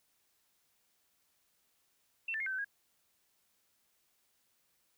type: tone with pitch steps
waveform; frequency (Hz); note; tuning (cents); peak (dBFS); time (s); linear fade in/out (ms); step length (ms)
sine; 2694 / 1769 / 2139 / 1548 / 1527 / 1636; E7 / A6 / C7 / G6 / G6 / G#6; +37 / +9 / +38 / -22 / -46 / -26; -34; 2.28-2.646; 5; 61
effects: white hiss -75 dBFS RMS until 4.97 s